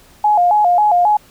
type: tone with vibrato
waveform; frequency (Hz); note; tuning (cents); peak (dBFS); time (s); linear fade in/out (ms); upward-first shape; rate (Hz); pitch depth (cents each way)
sine; 771; G5; -29; -9; 0.24-1.17; 5; square; 3.7; 150
effects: pink hiss -47 dBFS RMS until 1.3 s